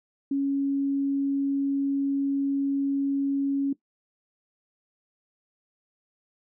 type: tone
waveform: sine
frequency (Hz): 277.2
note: C#4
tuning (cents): 0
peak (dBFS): -22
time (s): 0.31-3.73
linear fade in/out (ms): 5
effects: noise-tail reverb RT60 0.1 s tail -17 dB re dry